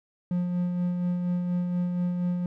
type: tone with tremolo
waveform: triangle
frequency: 177.5 Hz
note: F3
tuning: 28 cents sharp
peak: -21 dBFS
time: 0.31-2.46 s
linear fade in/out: 2 ms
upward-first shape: sine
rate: 4.2 Hz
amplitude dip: 35%
effects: none